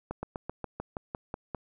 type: slowing click train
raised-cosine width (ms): 1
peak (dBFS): -20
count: 10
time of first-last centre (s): 0.11-1.547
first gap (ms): 120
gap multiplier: 1.07
effects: none